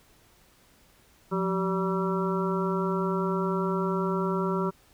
harmonic tone with a mistuned harmonic, 192.5 Hz, G3, 31 cents flat, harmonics 1 / 2 / 3 / 5 / 6 / 7, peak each -28 / -29 / -37 / -34 / -37 / -35 dBFS, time 1.31-4.71 s, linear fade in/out 20 ms, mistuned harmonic 1, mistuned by -140 cents, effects pink hiss -60 dBFS RMS until 4.93 s

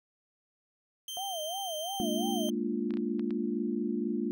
sawtooth tone, 3136 Hz, G7, in tune, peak -34 dBFS, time 1.08-2.5 s, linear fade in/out 2 ms
sine tone with vibrato, 698.5 Hz, F5, in tune, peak -35 dBFS, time 1.17-2.49 s, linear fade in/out 0 ms, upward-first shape sine, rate 2.9 Hz, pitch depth 230 cents each way
sine chord, Bb dominant seventh, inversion third, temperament equal with one note detuned, 207.7 / 231.9 / 293.7 / 349.2 Hz, Ab3 / Bb3 / D4 / F4, 0 / -9 / 0 / 0 cents, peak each -35 / -33 / -36 / -35 dBFS, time 2-4.31 s, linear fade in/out 0 ms
clicks, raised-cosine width 0.3 ms, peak -31 dBFS, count 5, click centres 2.907 / 2.939 / 2.971 / 3.195 / 3.307 s
effects none

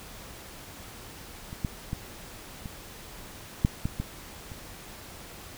clicks, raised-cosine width 5 ms, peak -27 / -15 / -18 / -24 / -8 / -15 / -18 / -28 dBFS, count 8, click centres 1.529 / 1.648 / 1.931 / 2.658 / 3.649 / 3.855 / 4 / 4.518 s, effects pink hiss -45 dBFS RMS until 5.57 s

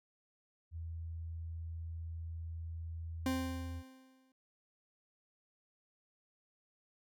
sine tone, 82.41 Hz, E2, in tune, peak -40 dBFS, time 0.71-3.83 s, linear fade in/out 50 ms
40% pulse tone with exponential decay, 261.6 Hz, C4, in tune, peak -30 dBFS, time 3.26-4.32 s, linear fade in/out 2 ms, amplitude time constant 230 ms
effects none

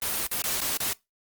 white noise with dropouts, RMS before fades -28 dBFS, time 0.02-0.93 s, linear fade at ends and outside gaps 2 ms, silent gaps 0.268-0.313 / 0.421-0.44 / 0.605-0.615 / 0.772-0.802 s, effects noise-tail reverb RT60 0.2 s tail -22 dB re dry + Opus 24 kbps

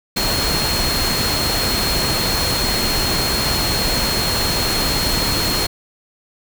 sine tone in noise, 4270 Hz, C8, 34 cents sharp, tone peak -21 dBFS, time 0.16-5.67 s, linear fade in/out 10 ms, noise pink, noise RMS -20 dBFS, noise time 0.16-5.67 s, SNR -4 dB, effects none

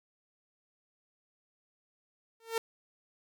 sawtooth tone with exponential growth, 454.2 Hz, A#4, 45 cents flat, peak -22 dBFS, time 2.4-2.58 s, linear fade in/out 2 ms, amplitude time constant 39 ms, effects none

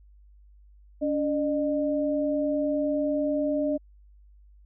sine tone pair together, 285.5 / 605 Hz, D4 / D#5, -49 / -49 cents, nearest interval octave + minor second, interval 1300 cents, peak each -26 dBFS, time 1.01-3.78 s, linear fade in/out 20 ms, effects added 50 Hz sine -51 dBFS peak until 4.65 s

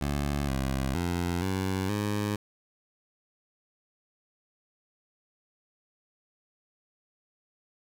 15% pulse tone with pitch steps, 71.5 / 66.8 / 87.2 / 95 / 103.7 Hz, D2 / C2 / F2 / F#2 / G#2, -46 / +36 / -2 / +46 / -2 cents, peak -21 dBFS, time 0.01-2.36 s, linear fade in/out 5 ms, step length 470 ms, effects none

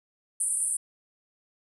white band-pass noise, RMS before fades -28 dBFS, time 0.4-0.77 s, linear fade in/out 5 ms, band 8700 to 10000 Hz, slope 96 dB/octave, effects none

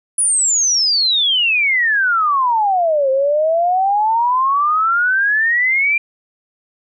sine exponential two-way sweep, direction down then up, 10020 to 523.3 to 2395 Hz, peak -12 dBFS, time 0.18-5.98 s, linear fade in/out 5 ms, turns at 3.1 s, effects none

